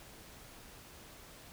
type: silence
effects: pink hiss -54 dBFS RMS until 1.52 s